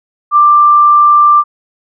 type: tone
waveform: sine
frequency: 1182 Hz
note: D6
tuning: 11 cents sharp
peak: -3 dBFS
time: 0.31-1.44 s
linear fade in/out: 50 ms
effects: none